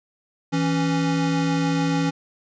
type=tone pair together; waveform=square; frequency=164.81 / 277 Hz; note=E3 / C#4; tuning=0 / -1 cents; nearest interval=major sixth; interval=899 cents; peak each=-23 dBFS; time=0.52-2.11 s; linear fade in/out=20 ms; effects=resampled to 16000 Hz